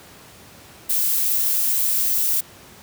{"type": "noise", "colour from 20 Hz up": "violet", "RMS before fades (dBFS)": -20, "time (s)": [0.89, 2.41], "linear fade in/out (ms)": 10, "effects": ["pink hiss -45 dBFS RMS until 2.82 s", "high-pass 80 Hz 12 dB/octave"]}